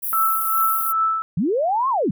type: high-pass noise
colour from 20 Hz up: pink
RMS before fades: -25 dBFS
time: 0.02-0.93 s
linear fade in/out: 20 ms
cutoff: 11000 Hz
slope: 48 dB/octave
type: tone with tremolo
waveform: sine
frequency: 1316 Hz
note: E6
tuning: 3 cents flat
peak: -15 dBFS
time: 0.13-1.22 s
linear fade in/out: 0 ms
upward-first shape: triangle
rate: 2.5 Hz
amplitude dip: 65%
type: linear two-way sweep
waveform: sine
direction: up then down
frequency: 140.4 to 1108.7 to 140.4 Hz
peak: -17 dBFS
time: 1.37-2.11 s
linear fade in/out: 5 ms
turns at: 1.89 s
effects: none